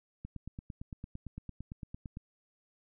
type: click train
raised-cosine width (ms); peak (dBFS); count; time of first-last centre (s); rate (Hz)
5; -29; 18; 0.25-2.171; 8.85
effects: none